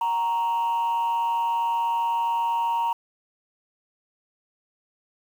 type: tone with frequency modulation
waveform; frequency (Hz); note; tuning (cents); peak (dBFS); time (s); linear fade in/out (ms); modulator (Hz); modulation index
sine; 932.3; A#5; 0; -19; 0.01-2.93; 5; 177; 0.31
effects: tanh soft clip ceiling -20 dBFS + 8-bit